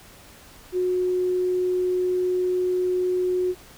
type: tone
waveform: sine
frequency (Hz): 364.4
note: F#4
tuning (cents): -26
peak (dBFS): -20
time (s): 0.72-3.55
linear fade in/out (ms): 50
effects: pink hiss -48 dBFS RMS until 3.77 s